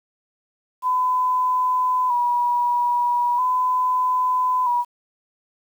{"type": "tone with vibrato", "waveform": "sine", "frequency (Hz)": 987.8, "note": "B5", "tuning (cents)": 0, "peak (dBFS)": -17, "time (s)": [0.82, 4.85], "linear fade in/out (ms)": 50, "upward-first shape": "square", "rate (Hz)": 0.39, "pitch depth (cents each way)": 36, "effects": ["8-bit"]}